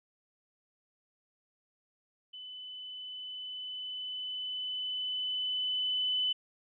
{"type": "tone with level ramp", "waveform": "sine", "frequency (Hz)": 3009, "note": "F#7", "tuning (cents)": 28, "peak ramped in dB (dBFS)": [-43, -27], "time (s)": [2.33, 6.33], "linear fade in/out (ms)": 10, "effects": []}